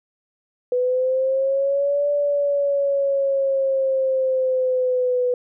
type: linear two-way sweep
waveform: sine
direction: up then down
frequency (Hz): 493.9 to 580 to 493.9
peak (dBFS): -17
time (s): 0.72-5.34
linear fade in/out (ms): 2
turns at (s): 2.1
effects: none